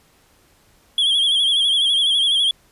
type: tone with vibrato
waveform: triangle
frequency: 3282 Hz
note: G#7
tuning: 21 cents flat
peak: -13 dBFS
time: 0.98-2.51 s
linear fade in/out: 2 ms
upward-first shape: sine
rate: 12 Hz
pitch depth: 72 cents each way
effects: pink hiss -56 dBFS RMS until 2.71 s + resampled to 32000 Hz